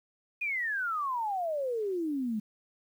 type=exponential sweep; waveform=sine; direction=down; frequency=2497 to 206.6 Hz; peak=-29 dBFS; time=0.41-2.4 s; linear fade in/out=10 ms; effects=10-bit